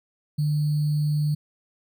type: tone with sample-and-hold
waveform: sine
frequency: 150 Hz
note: D3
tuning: 37 cents sharp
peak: -20 dBFS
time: 0.38-1.35 s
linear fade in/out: 10 ms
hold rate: 4410 Hz
effects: none